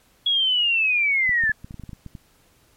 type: linear sweep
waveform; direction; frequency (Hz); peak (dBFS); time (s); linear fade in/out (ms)
sine; down; 3356 to 1699; -17; 0.26-1.52; 5
type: clicks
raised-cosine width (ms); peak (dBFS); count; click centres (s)
5; -24; 12; 1.293 / 1.438 / 1.495 / 1.645 / 1.709 / 1.743 / 1.797 / 1.837 / 1.893 / 1.932 / 2.063 / 2.152
effects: pink hiss -59 dBFS RMS until 2.76 s + MP3 64 kbps